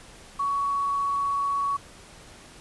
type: tone with quantisation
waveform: sine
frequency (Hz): 1121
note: C#6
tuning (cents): +19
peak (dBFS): -23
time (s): 0.39-1.77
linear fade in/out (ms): 10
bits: 8
effects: pink hiss -48 dBFS RMS until 2.6 s + resampled to 24000 Hz